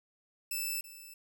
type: tone with echo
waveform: 5% pulse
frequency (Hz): 2637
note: E7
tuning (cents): 0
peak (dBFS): -24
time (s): 0.51-0.81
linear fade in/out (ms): 5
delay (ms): 330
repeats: 1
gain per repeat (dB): -15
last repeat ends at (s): 1.14
effects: none